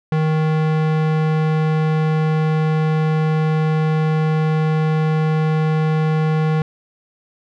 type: tone with low-pass filter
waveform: square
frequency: 156.5 Hz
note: D#3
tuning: 10 cents sharp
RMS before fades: -17 dBFS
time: 0.12-6.62 s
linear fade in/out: 2 ms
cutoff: 2500 Hz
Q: 0.58
effects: none